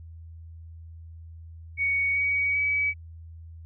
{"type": "tone with pitch steps", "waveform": "sine", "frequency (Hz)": [2234, 2257, 2281], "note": ["C#7", "C#7", "C#7"], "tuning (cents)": [13, 31, 49], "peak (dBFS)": -22, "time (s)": [1.77, 2.94], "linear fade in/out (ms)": 50, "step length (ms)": 390, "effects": ["added 82 Hz sine -41 dBFS peak until 3.65 s"]}